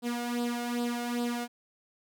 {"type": "tone with flanger", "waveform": "sawtooth", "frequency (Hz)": 240, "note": "B3", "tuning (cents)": -49, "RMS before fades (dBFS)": -32, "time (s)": [0.02, 1.48], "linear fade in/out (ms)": 50, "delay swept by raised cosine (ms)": [0.23, 1.43], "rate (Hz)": 2.5, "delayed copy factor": 0.7, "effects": []}